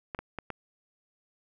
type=clicks; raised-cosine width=0.5 ms; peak=-20 dBFS; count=4; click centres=0.148 / 0.19 / 0.387 / 0.503 s; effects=none